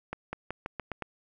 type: accelerating click train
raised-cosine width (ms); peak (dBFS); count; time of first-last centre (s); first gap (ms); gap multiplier
0.5; -19; 7; 0.13-1.023; 200; 0.88
effects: none